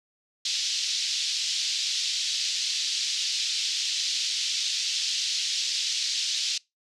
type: band-pass noise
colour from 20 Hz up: pink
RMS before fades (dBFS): -28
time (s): 0.45-6.58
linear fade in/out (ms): 5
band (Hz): 3400 to 5900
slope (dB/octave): 24
effects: noise-tail reverb RT60 0.2 s tail -24 dB re dry + low-pass 10000 Hz 12 dB/octave